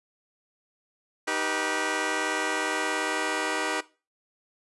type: chord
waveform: 10% pulse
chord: Eb augmented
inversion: none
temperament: just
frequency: 311.1 / 388.9 / 486.1 Hz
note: Eb4 / G4 / B4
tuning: 0 / -14 / -28 cents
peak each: -23 dBFS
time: 1.27-3.81 s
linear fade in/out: 10 ms
effects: noise-tail reverb RT60 0.3 s tail -18 dB re dry + resampled to 24000 Hz